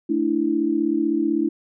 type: chord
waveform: sine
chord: A suspended fourth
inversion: none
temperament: equal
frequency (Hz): 220 / 293.7 / 329.6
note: A3 / D4 / E4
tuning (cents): 0 / 0 / 0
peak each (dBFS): -27 / -22 / -21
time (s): 0.09-1.49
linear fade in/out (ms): 10
effects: none